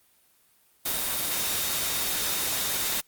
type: tone in noise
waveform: sine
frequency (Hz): 3700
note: A#7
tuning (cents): -14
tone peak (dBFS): -38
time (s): 0.85-3.01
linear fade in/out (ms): 10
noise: white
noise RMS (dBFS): -28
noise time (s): 0.85-3.01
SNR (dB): -13
effects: white hiss -63 dBFS RMS until 3.07 s + Opus 32 kbps